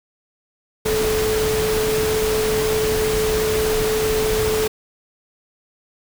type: tone in noise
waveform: sine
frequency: 433.8 Hz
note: A4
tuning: 25 cents flat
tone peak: -18 dBFS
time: 0.85-4.68 s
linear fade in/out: 10 ms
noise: pink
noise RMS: -24 dBFS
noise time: 0.85-4.68 s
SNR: +3 dB
effects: none